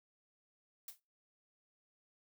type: noise with exponential decay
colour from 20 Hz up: blue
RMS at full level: -43 dBFS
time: 0.88-1 s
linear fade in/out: 2 ms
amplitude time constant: 25 ms
effects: noise-tail reverb RT60 0.3 s tail -26 dB re dry